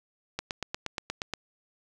click train, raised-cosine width 0.2 ms, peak -14 dBFS, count 9, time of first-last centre 0.39-1.337 s, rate 8.45 Hz, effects none

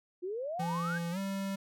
sine exponential sweep, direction up, 344.9 to 1661.2 Hz, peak -34 dBFS, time 0.22-0.99 s, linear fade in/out 20 ms
square tone with pitch glide, 170 to 195.28 Hz, F3 to G3, -46 to -6 cents, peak -34 dBFS, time 0.59-1.56 s, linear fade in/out 10 ms, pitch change +240 cents, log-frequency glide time 1.11-1.18 s
effects none

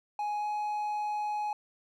triangle tone with pitch glide, 834 to 839.3 Hz, G#5 to G#5, +7 to +18 cents, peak -28 dBFS, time 0.19-1.53 s, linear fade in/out 2 ms, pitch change +11 cents, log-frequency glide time 0.39-0.45 s, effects none

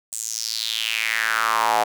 square tone with high-pass filter sweep, 56 Hz, A1, 31 cents sharp, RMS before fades -23 dBFS, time 0.12-1.84 s, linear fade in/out 10 ms, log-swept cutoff 8200 to 720 Hz, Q 4.3, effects none

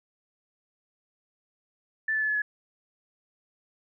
sine tone with pitch steps, 1760 / 1743.8 / 1727.8 / 1711.9 / 1696.1 Hz, A6 / A6 / A6 / A6 / G#6, 0 / -16 / -32 / -48 / +36 cents, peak -24 dBFS, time 2.08-2.42 s, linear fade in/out 5 ms, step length 68 ms, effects none

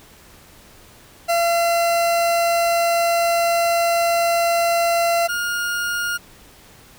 40% pulse tone pair in turn, 681 / 1422.3 Hz, F5 / F6, -44 / +31 cents, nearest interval octave + minor second, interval 1275 cents, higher second, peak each -15 / -20 dBFS, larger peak first, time 1.28-5.28 / 5.28-6.18 s, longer first, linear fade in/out 20 ms, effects pink hiss -47 dBFS RMS until 6.98 s

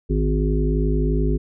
harmonic tone with a mistuned harmonic, 51.5 Hz, G#1, 14 cents flat, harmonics 1 / 3 / 5 / 7 / 8, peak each -19 / -24 / -26 / -27 / -28 dBFS, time 0.09-1.38 s, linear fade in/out 20 ms, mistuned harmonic 1, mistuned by +86 cents, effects none

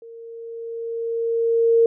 sine tone with level ramp, 460.3 Hz, A#4, 22 cents flat, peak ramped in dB -38 to -11 dBFS, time 0.02-1.86 s, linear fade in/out 2 ms, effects none

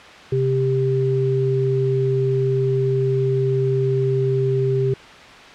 sine tone pair together, 131.7 / 394.7 Hz, C3 / G4, +12 / +12 cents, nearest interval octave + perfect fifth, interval 1900 cents, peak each -19 dBFS, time 0.32-4.94 s, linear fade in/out 5 ms, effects white hiss -40 dBFS RMS until 5.54 s + low-pass 3000 Hz 12 dB/octave

